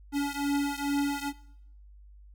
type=beating tone pair; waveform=square; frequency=283.1 / 285.4 Hz; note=C#4 / D4; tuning=+37 / -49 cents; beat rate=2.3 Hz; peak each=-30 / -31 dBFS; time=0.12-1.33 s; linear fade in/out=50 ms; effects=noise-tail reverb RT60 0.7 s tail -19 dB re dry + added 50 Hz sine -49 dBFS peak until 2.34 s